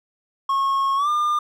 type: tone with pitch glide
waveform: triangle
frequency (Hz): 1091 to 1203.6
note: C#6 to D6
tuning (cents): -28 to +42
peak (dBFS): -16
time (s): 0.49-1.39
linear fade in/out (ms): 5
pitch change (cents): +170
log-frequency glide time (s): 0.96-1.09
effects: none